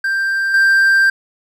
triangle tone with level steps, 1578 Hz, G6, 11 cents sharp, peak -13 / -7 dBFS, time 0.04-1.1 s, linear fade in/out 5 ms, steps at 0.54 s, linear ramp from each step 2 ms, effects none

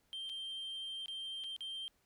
sine tone with dropouts, 3154 Hz, G7, 10 cents sharp, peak -38 dBFS, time 0.13-1.88 s, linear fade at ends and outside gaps 0 ms, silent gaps 0.293-0.297 / 1.059-1.082 / 1.438-1.442 / 1.564-1.607 s, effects tanh soft clip ceiling -39 dBFS + pink hiss -75 dBFS RMS until 2.05 s

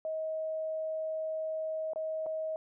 sine tone with dropouts, 633 Hz, D#5, 30 cents sharp, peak -32 dBFS, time 0.05-2.56 s, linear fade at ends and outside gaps 1 ms, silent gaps 1.934-1.959 / 2.261-2.265 s, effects none

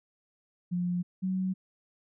sine tone pair in turn, 177.2 / 187.17 Hz, F3 / F#3, +25 / +20 cents, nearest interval minor second, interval 95 cents, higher second, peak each -27 dBFS, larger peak neither, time 0.71-1.03 / 1.22-1.54 s, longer neither, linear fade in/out 20 ms, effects none

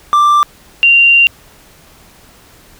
triangle / sine tone pair in turn, 1179 / 2771 Hz, D6 / F7, +6 / -14 cents, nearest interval octave + minor third, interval 1480 cents, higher second, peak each -4 dBFS, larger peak neither, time 0.13-0.43 / 0.83-1.27 s, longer second, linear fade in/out 0 ms, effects pink hiss -43 dBFS RMS until 2.79 s

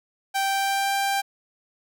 sawtooth tone with pitch glide, 782 to 790.2 Hz, G5 to G5, -4 to +14 cents, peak -18 dBFS, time 0.34-1.22 s, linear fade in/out 20 ms, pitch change +18 cents, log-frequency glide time 0.45-0.95 s, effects none

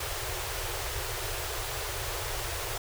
pink band-stop noise, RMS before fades -34 dBFS, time 0-2.78 s, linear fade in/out 5 ms, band 130 to 340 Hz, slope 96 dB/octave, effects none

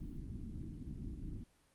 pink low-pass noise, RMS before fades -45 dBFS, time 0-1.44 s, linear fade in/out 10 ms, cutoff 320 Hz, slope 48 dB/octave, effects pink hiss -71 dBFS RMS until 1.74 s + Opus 32 kbps

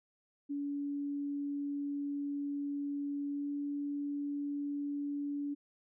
sine tone with pitch glide, 285.1 to 286.9 Hz, C#4 to D4, +49 to -40 cents, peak -34 dBFS, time 0.49-5.55 s, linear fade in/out 20 ms, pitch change +11 cents, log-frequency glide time 3.31-3.49 s, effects none

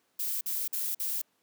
violet noise bursts, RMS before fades -32 dBFS, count 4, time 0.19-1.217 s, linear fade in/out 5 ms, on 220 ms, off 49 ms, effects pink hiss -72 dBFS RMS until 1.42 s + high-pass 200 Hz 12 dB/octave

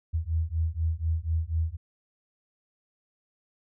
sine beating tone pair, 79.3 / 83.4 Hz, D#2 / E2, +33 / +21 cents, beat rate 4.1 Hz, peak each -28 dBFS, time 0.13-1.77 s, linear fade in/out 20 ms, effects none

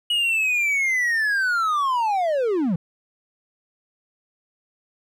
triangle linear sweep, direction down, 2917 to 152.3 Hz, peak -17 dBFS, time 0.1-2.76 s, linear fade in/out 5 ms, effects none

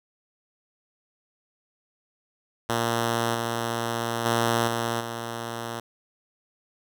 5% pulse tone with level steps, 116.54 Hz, A#2, in tune, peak -12 / -15 / -10 / -14 / -20 dBFS, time 2.69-5.8 s, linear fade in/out 5 ms, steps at 3.34 / 4.25 / 4.67 / 5 s, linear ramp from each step 10 ms, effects none

